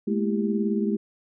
sine tone cluster, 210.6 / 229 / 331.6 / 396.5 Hz, G#3 / A#3 / E4 / G4, +24 / -31 / +10 / +20 cents, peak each -24 / -30 / -30 / -29 dBFS, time 0.07-0.97 s, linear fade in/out 10 ms, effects none

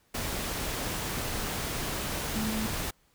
sine tone in noise, 217.9 Hz, A3, 17 cents flat, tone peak -30 dBFS, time 2.35-2.67 s, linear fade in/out 10 ms, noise pink, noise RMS -33 dBFS, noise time 0.14-2.91 s, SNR 0 dB, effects pink hiss -67 dBFS RMS until 3.14 s

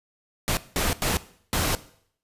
pink noise bursts at uneven times, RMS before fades -24 dBFS, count 4, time 0.48-0.57 / 0.76-0.93 / 1.02-1.17 / 1.53-1.75 s, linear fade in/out 0 ms, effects noise-tail reverb RT60 0.6 s tail -17 dB re dry + resampled to 32000 Hz

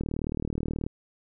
click train, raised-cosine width 3 ms, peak -17 dBFS, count 34, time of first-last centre 0.01-0.865 s, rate 38.6 Hz, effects none

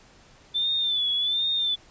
sine tone with vibrato, 3520 Hz, A7, in tune, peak -22 dBFS, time 0.54-1.76 s, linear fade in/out 20 ms, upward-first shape sine, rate 1.3 Hz, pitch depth 75 cents each way, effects pink hiss -54 dBFS RMS until 1.9 s + resampled to 16000 Hz

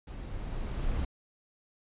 brown noise with level ramp, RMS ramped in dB -40 to -30 dBFS, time 0.07-1.05 s, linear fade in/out 5 ms, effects resampled to 8000 Hz

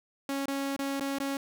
sawtooth tone with dropouts, 275.8 Hz, C#4, 9 cents flat, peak -26 dBFS, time 0.29-1.37 s, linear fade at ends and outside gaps 2 ms, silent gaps 0.457-0.481 / 0.764-0.791 / 0.998-1.008 / 1.185-1.201 s, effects none

